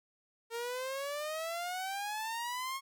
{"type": "exponential sweep", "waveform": "sawtooth", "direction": "up", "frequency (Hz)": [457, 1094], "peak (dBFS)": -32, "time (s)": [0.5, 2.81], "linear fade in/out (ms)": 50, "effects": []}